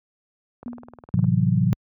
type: click train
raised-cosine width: 1 ms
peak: -27 dBFS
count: 13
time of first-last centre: 0.63-1.242 s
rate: 19.6 Hz
type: tone with exponential decay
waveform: sine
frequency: 240.5 Hz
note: B3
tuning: 46 cents flat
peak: -27 dBFS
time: 0.66-1.04 s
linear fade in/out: 0 ms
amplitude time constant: 82 ms
type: chord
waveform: sine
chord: F# half-diminished seventh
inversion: first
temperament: equal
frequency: 110 / 130.81 / 164.81 / 185 Hz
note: A2 / C3 / E3 / F#3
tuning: 0 / 0 / 0 / 0 cents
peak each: -22 dBFS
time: 1.14-1.73 s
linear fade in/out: 0 ms
effects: high-pass 60 Hz 12 dB/octave